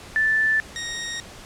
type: tone pair in turn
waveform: sine / 15% pulse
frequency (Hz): 1760 / 1869.5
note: A6 / A#6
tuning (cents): 0 / +4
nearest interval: minor second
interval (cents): 104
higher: second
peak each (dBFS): -17 / -22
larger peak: first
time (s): 0.16-0.6 / 0.76-1.2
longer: neither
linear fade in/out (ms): 0
effects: pink hiss -42 dBFS RMS until 1.45 s + low-pass 9000 Hz 12 dB/octave